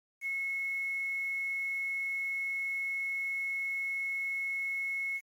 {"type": "tone with quantisation", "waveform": "sine", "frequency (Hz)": 2183, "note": "C#7", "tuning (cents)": -27, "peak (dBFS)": -31, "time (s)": [0.21, 5.21], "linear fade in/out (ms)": 50, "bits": 9, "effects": ["MP3 64 kbps"]}